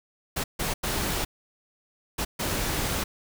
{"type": "noise bursts at uneven times", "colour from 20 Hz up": "pink", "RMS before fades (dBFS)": -28, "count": 5, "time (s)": [[0.36, 0.44], [0.59, 0.74], [0.83, 1.25], [2.18, 2.25], [2.39, 3.04]], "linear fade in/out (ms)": 10, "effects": []}